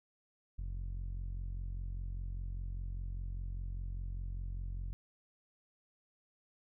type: tone with low-pass filter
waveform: sawtooth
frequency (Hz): 45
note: F#1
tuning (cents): -47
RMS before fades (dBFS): -40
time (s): 0.58-4.93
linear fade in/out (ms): 0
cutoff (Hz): 96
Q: 0.8
effects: none